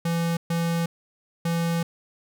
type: tone bursts at uneven times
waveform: square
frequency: 168.1 Hz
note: E3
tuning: 34 cents sharp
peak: -23 dBFS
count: 3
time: 0.05-0.37 / 0.5-0.86 / 1.45-1.83 s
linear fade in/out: 5 ms
effects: none